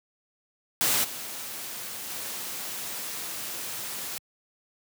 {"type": "noise with level steps", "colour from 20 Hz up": "white", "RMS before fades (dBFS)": [-24, -37, -35], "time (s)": [0.81, 4.18], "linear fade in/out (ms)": 0, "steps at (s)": [1.03, 2.09], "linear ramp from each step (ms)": 20, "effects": ["high-pass 100 Hz 12 dB/octave"]}